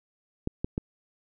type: clicks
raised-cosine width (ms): 3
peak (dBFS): -15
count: 3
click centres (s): 0.474 / 0.645 / 0.779
effects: none